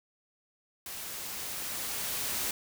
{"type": "noise with level ramp", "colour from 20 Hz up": "white", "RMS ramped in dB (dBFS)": [-41, -32], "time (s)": [0.86, 2.51], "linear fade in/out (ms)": 2, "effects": []}